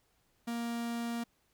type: tone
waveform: 45% pulse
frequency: 234.4 Hz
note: A#3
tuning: 10 cents sharp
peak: -34 dBFS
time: 0.47-1.24 s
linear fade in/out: 10 ms
effects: pink hiss -73 dBFS RMS until 1.53 s